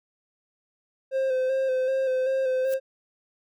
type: tone with vibrato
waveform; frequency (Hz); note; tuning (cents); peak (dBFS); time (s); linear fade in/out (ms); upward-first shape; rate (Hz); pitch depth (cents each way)
triangle; 523.3; C5; 0; -20; 1.11-2.8; 50; square; 2.6; 26
type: noise with exponential growth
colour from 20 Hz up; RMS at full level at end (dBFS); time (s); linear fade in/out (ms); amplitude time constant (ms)
blue; -36; 2.62-2.74; 1; 26
effects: none